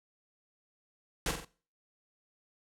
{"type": "noise with echo", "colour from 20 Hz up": "pink", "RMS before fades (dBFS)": -31, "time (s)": [1.26, 1.31], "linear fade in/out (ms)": 2, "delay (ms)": 46, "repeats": 3, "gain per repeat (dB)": -6, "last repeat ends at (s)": 1.448, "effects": ["noise-tail reverb RT60 0.4 s tail -20 dB re dry", "low-pass 11000 Hz 12 dB/octave"]}